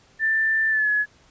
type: tone with pitch glide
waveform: sine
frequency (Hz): 1775 to 1695.8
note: A6 to G#6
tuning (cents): +15 to +36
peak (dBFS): -18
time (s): 0.19-1.06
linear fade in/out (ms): 50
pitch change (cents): -79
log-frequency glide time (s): 0.69-0.89
effects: pink hiss -56 dBFS RMS until 1.3 s + resampled to 16000 Hz